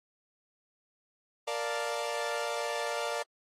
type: chord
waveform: sawtooth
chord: Bb major seventh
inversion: none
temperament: equal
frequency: 466.2 / 587.3 / 698.5 / 880 Hz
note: Bb4 / D5 / F5 / A5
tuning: 0 / 0 / 0 / 0 cents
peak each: -33 / -31 / -34 / -36 dBFS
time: 1.47-3.23 s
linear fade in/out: 10 ms
effects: low-pass 9000 Hz 12 dB/octave + AAC 48 kbps